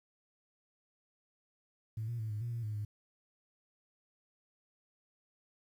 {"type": "tone with pitch steps", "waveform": "sine", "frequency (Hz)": [110.3, 118.2, 109.9, 105.6, 118.7, 116.9, 107, 104.8], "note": ["A2", "A#2", "A2", "G#2", "A#2", "A#2", "A2", "G#2"], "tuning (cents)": [5, 24, -2, 29, 32, 5, -48, 16], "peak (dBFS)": -34, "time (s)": [1.97, 2.85], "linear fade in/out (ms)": 5, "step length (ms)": 110, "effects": ["tanh soft clip ceiling -31 dBFS", "11-bit"]}